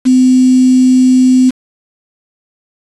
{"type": "tone with quantisation", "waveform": "sine", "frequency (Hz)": 255.5, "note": "C4", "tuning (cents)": -41, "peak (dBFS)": -4, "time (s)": [0.05, 1.51], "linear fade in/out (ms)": 20, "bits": 4, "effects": ["resampled to 24000 Hz"]}